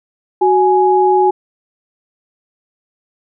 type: tone pair together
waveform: sine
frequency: 371.7 / 835 Hz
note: F#4 / G#5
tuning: +8 / +9 cents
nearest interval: octave + major second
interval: 1401 cents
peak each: -11 dBFS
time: 0.41-1.31 s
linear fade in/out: 10 ms
effects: none